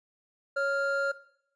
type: tone pair together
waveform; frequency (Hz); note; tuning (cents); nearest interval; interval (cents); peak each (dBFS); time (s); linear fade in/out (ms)
triangle; 554.4 / 1397; C#5 / F6; 0 / 0; octave + major third; 1600; -27; 0.56-1.12; 10
effects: noise-tail reverb RT60 0.7 s tail -17 dB re dry + resampled to 22050 Hz